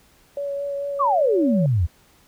sine tone with vibrato, 564 Hz, C#5, 30 cents sharp, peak -24 dBFS, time 0.37-1.66 s, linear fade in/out 2 ms, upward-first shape sine, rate 4.5 Hz, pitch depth 13 cents each way
sine exponential sweep, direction down, 1213 to 76.1 Hz, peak -16 dBFS, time 0.99-1.87 s, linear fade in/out 20 ms
effects pink hiss -56 dBFS RMS until 2.27 s

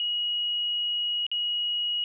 sine tone with dropouts, 2900 Hz, F#7, 35 cents flat, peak -25 dBFS, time 0-2.04 s, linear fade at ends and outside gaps 1 ms, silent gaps 1.266-1.315 s, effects none

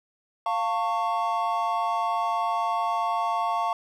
triangle chord, F augmented, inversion none, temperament equal with one note detuned, 698.5 / 898.5 / 1108.7 Hz, F5 / A5 / C#6, 0 / +36 / 0 cents, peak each -26 dBFS, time 0.46-3.73 s, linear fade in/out 2 ms, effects none

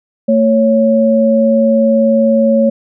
sine tone pair together, 224.8 / 554.4 Hz, A3 / C#5, +37 / 0 cents, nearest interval octave + major third, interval 1563 cents, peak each -10 dBFS, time 0.28-2.7 s, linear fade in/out 10 ms, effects none

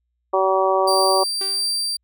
harmonic tone, 190.3 Hz, F#3, 49 cents sharp, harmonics 2 / 3 / 4 / 5 / 6, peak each -21 / -20 / -22 / -23 / -23 dBFS, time 0.33-1.24 s, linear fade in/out 10 ms
35% pulse tone with tremolo, 4699 Hz, D8, in tune, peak -18 dBFS, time 0.87-1.97 s, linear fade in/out 10 ms, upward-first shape triangle, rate 1.6 Hz, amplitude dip 30%
sawtooth tone with exponential decay, 386.9 Hz, G4, 23 cents flat, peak -25 dBFS, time 1.41-1.86 s, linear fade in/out 2 ms, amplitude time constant 96 ms
effects added 60 Hz sine -70 dBFS peak until 2.03 s

